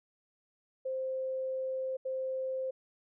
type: tone bursts at uneven times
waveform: sine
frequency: 523.3 Hz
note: C5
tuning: in tune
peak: -32 dBFS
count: 2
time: 0.85-1.97 / 2.05-2.71 s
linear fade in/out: 10 ms
effects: none